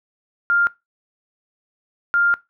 sine tone pair in turn, 1400 / 1400 Hz, F6 / F6, +4 / +4 cents, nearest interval unison, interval 0 cents, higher neither, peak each -14 dBFS, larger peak neither, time 0.5-0.67 / 2.14-2.34 s, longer second, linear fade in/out 0 ms, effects noise-tail reverb RT60 0.2 s tail -20 dB re dry

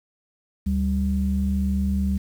sine tone pair together, 73.18 / 195.1 Hz, D2 / G3, -6 / -8 cents, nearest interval octave + perfect fourth, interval 1698 cents, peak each -22 dBFS, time 0.66-2.18 s, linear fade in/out 10 ms, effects tanh soft clip ceiling -12 dBFS + 8-bit

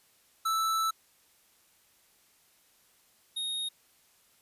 square tone pair in turn, 1318.5 / 3729 Hz, E6 / A#7, 0 / 0 cents, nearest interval octave + tritone, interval 1800 cents, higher second, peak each -27 / -32 dBFS, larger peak first, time 0.45-0.91 / 3.36-3.69 s, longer first, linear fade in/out 10 ms, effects white hiss -65 dBFS RMS until 4.41 s + resampled to 32000 Hz

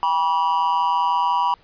triangle tone with amplitude modulation, 972 Hz, B5, 28 cents flat, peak -11 dBFS, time 0.03-1.54 s, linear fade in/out 0 ms, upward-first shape sine, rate 170 Hz, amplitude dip 90%, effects pink hiss -55 dBFS RMS until 1.63 s + resampled to 11025 Hz

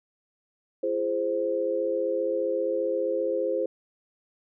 sine chord, F minor, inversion none, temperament equal with one note detuned, 340.3 / 415.3 / 523.3 Hz, F4 / Ab4 / C5, -45 / 0 / 0 cents, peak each -31 / -30 / -26 dBFS, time 0.83-3.66 s, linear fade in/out 5 ms, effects none

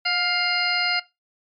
harmonic tone with a mistuned harmonic, 703 Hz, F5, 11 cents sharp, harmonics 1 / 2 / 3 / 4 / 6 / 7, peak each -30 / -27 / -26 / -27 / -25 / -27 dBFS, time 0.05-1 s, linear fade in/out 10 ms, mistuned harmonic 1, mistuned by +36 cents, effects noise-tail reverb RT60 0.2 s tail -17 dB re dry + MP3 64 kbps

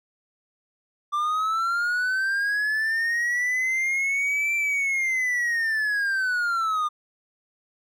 triangle linear two-way sweep, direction up then down, 1174.7 to 2352 to 1203 Hz, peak -20 dBFS, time 1.12-6.89 s, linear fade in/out 20 ms, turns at 4.55 s, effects none

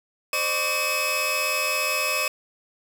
sawtooth tone cluster, 521 / 606 / 1137 / 2568 Hz, C5 / D#5 / C#6 / E7, -7 / -46 / +44 / -46 cents, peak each -29 / -27 / -26 / -21 dBFS, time 0.33-2.28 s, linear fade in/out 2 ms, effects none

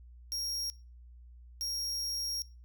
40% pulse tone bursts at uneven times, 5588 Hz, F8, in tune, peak -32 dBFS, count 2, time 0.32-0.7 / 1.61-2.42 s, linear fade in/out 0 ms, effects noise-tail reverb RT60 0.3 s tail -21 dB re dry + added 60 Hz sine -50 dBFS peak until 2.64 s

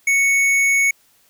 sine tone with hard clipping, 2217 Hz, C#7, in tune, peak -15 dBFS, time 0.07-0.91 s, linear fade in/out 5 ms, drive 11 dB, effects white hiss -57 dBFS RMS until 1.29 s

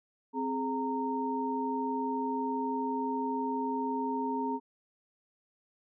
sine tone cluster, 261.8 / 420.4 / 923 Hz, C4 / G#4 / A#5, +1 / +21 / -17 cents, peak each -33 / -37 / -33 dBFS, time 0.33-4.6 s, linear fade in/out 50 ms, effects none

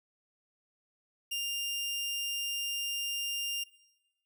sawtooth tone, 2800 Hz, F7, 4 cents sharp, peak -29 dBFS, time 1.31-3.64 s, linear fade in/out 10 ms, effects noise-tail reverb RT60 1.0 s tail -20 dB re dry

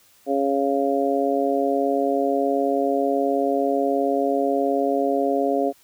harmonic tone, 138.59 Hz, C#3, in tune, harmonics 2 / 3 / 4 / 5, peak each -24 / -24 / -24 / -24 dBFS, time 0.26-5.73 s, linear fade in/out 50 ms, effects white hiss -56 dBFS RMS until 5.83 s

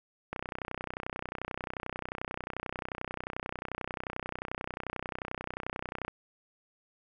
click train, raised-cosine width 0.5 ms, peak -20 dBFS, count 181, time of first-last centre 0.33-6.081 s, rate 31.3 Hz, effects none

